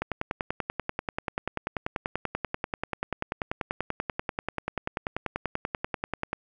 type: click train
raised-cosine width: 0.5 ms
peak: -13 dBFS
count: 66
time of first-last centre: 0.02-6.331 s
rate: 10.3 Hz
effects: none

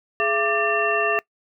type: tone cluster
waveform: sine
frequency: 419.4 / 675 / 1179 / 1788 / 2721 Hz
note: G#4 / E5 / D6 / A6 / F7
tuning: +17 / +41 / +6 / +27 / -46 cents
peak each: -25 dBFS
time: 0.2-1.19 s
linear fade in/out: 0 ms
effects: noise-tail reverb RT60 0.1 s tail -22 dB re dry

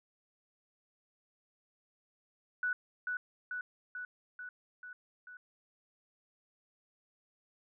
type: tone with echo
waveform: sine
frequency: 1480 Hz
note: F#6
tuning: in tune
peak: -30 dBFS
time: 2.63-2.73 s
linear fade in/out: 2 ms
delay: 440 ms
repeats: 6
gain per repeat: -3 dB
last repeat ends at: 5.37 s
effects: none

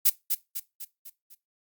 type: noise with echo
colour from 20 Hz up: violet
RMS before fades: -19 dBFS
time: 0.05-0.1 s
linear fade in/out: 10 ms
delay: 250 ms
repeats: 5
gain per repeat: -6 dB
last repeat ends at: 1.35 s
effects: noise-tail reverb RT60 0.2 s tail -18 dB re dry + Opus 48 kbps

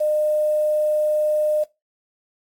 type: tone with quantisation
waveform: sine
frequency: 607 Hz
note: D#5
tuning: 43 cents flat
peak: -17 dBFS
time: 0-1.64 s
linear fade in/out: 10 ms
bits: 7
effects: noise-tail reverb RT60 0.2 s tail -18 dB re dry + AAC 64 kbps

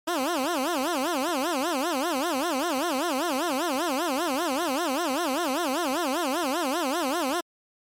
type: tone with vibrato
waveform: 15% pulse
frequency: 301.3 Hz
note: D4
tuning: 44 cents sharp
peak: -18 dBFS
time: 0.07-7.41 s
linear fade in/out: 10 ms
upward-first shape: sine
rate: 5.1 Hz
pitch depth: 290 cents each way
effects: MP3 64 kbps

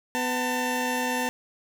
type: tone pair together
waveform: 20% pulse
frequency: 250 / 895.5 Hz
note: B3 / A5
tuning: +21 / +30 cents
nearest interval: octave + minor seventh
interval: 2209 cents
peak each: -23 dBFS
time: 0.15-1.29 s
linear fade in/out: 0 ms
effects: none

